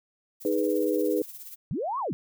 violet noise with tremolo, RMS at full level -40 dBFS, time 0.4-1.56 s, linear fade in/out 20 ms, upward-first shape triangle, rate 17 Hz, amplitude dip 65%
sine chord, G# minor, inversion second, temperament equal, 311.1 / 415.3 / 493.9 Hz, D#4 / G#4 / B4, 0 / 0 / 0 cents, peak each -27 dBFS, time 0.45-1.22 s, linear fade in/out 2 ms
sine linear two-way sweep, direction up then down, 108.8 to 1147 to 108.8 Hz, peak -27 dBFS, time 1.71-2.13 s, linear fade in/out 0 ms, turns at 1.99 s
effects none

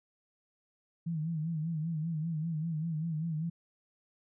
sine tone with vibrato, 160.4 Hz, E3, 47 cents flat, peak -31 dBFS, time 1.06-3.5 s, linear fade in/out 10 ms, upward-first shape sine, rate 5.1 Hz, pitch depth 92 cents each way, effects none

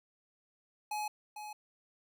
square tone with echo, 844 Hz, G#5, 28 cents sharp, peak -35 dBFS, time 0.91-1.08 s, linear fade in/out 5 ms, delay 450 ms, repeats 1, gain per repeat -8 dB, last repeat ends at 1.53 s, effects none

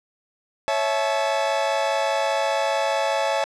40% pulse chord, A major, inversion first, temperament equal with one note detuned, 554.4 / 659.3 / 863.9 Hz, C#5 / E5 / A5, 0 / 0 / -32 cents, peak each -24 dBFS, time 0.68-3.44 s, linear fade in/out 0 ms, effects low-pass 6000 Hz 12 dB/octave

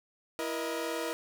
sawtooth tone cluster, 331.9 / 476.5 / 623 Hz, E4 / A#4 / D#5, +12 / +38 / +2 cents, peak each -33 / -32 / -34 dBFS, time 0.39-1.13 s, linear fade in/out 0 ms, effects none

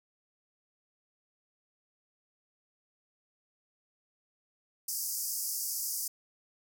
white band-pass noise, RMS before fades -35 dBFS, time 4.88-6.08 s, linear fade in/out 5 ms, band 4800 to 16000 Hz, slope 96 dB/octave, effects none

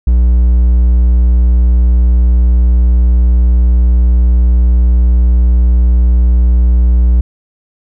triangle tone, 60 Hz, B1, 49 cents flat, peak -3 dBFS, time 0.07-7.21 s, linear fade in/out 5 ms, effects none

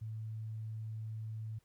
sine tone, 110 Hz, A2, in tune, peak -39 dBFS, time 0.01-1.59 s, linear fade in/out 10 ms, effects pink hiss -75 dBFS RMS until 1.64 s

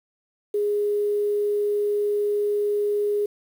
sine tone with quantisation, 413.3 Hz, G#4, 8 cents flat, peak -20 dBFS, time 0.54-3.26 s, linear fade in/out 5 ms, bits 8, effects none

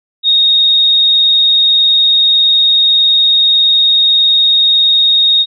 sine tone with vibrato, 3729 Hz, A#7, in tune, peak -6 dBFS, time 0.23-5.46 s, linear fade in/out 50 ms, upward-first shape sine, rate 20 Hz, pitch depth 23 cents each way, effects none

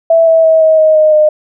sine tone with pitch steps, 659.3 / 651 / 642.8 / 634.6 / 626.6 / 618.7 / 610.9 Hz, E5 / E5 / E5 / D#5 / D#5 / D#5 / D#5, 0 / -22 / -44 / +34 / +12 / -10 / -32 cents, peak -4 dBFS, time 0.1-1.29 s, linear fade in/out 5 ms, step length 170 ms, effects none

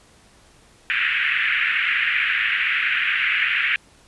white band-pass noise, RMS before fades -21 dBFS, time 0.9-3.76 s, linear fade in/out 0 ms, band 1500 to 2700 Hz, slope 48 dB/octave, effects pink hiss -53 dBFS RMS until 4.07 s + resampled to 24000 Hz

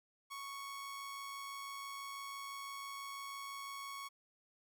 sawtooth tone with amplitude modulation, 1108.7 Hz, C#6, in tune, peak -39 dBFS, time 0.3-4.09 s, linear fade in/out 20 ms, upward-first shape sine, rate 106 Hz, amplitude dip 30%, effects none

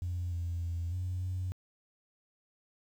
sine tone with pitch steps, 88.4 / 85.8 / 85.2 / 91.2 / 92 Hz, F2 / F2 / F2 / F#2 / F#2, +22 / -30 / -42 / -24 / -9 cents, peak -31 dBFS, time 0.02-1.52 s, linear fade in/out 0 ms, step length 300 ms, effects tanh soft clip ceiling -28 dBFS + 10-bit

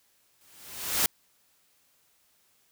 white noise with exponential growth, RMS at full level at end -22 dBFS, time 0.41-1.06 s, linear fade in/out 1 ms, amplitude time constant 140 ms, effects white hiss -67 dBFS RMS until 2.71 s

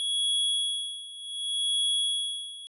square tone with tremolo, 3346 Hz, G#7, 12 cents sharp, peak -24 dBFS, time 0-2.67 s, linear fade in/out 0 ms, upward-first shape sine, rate 0.67 Hz, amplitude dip 85%, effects resampled to 32000 Hz

